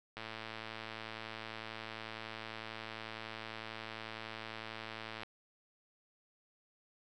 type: click train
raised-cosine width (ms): 0.3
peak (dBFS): -27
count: 563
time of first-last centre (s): 0.17-5.233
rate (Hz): 111
effects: none